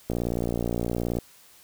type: click train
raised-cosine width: 2 ms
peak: -14 dBFS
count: 65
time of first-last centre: 0.1-1.187 s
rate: 58.9 Hz
effects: white hiss -54 dBFS RMS until 1.63 s